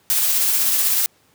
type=noise with tremolo; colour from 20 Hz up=blue; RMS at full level=-17 dBFS; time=0.1-1.06 s; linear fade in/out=0 ms; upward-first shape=sine; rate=16 Hz; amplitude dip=25%; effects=pink hiss -58 dBFS RMS until 1.34 s + high-pass 100 Hz 12 dB/octave